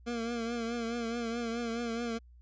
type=tone with vibrato; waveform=25% pulse; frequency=233.1 Hz; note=A#3; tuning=in tune; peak=-29 dBFS; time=0.06-2.19 s; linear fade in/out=20 ms; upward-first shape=triangle; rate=4.7 Hz; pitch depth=59 cents each way; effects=added 60 Hz sine -53 dBFS peak until 2.41 s + resampled to 16000 Hz